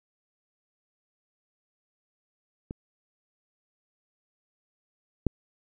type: clicks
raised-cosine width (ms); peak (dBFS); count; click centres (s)
3; -22 / -10; 2; 2.709 / 5.267
effects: none